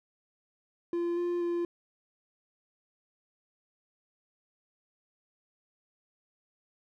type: tone with pitch steps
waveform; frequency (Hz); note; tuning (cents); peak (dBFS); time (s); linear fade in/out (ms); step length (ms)
triangle; 344.2 / 349.3 / 345.2; F4 / F4 / F4; -25 / 0 / -20; -26; 0.93-1.65; 2; 240
effects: none